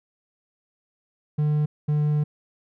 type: tone pair in turn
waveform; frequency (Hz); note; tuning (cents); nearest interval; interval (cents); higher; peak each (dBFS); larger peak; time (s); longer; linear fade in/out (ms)
triangle; 150 / 149.4; D3 / D3; +37 / +30; unison; 7; first; -17; neither; 1.38-1.66 / 1.88-2.24; second; 10
effects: none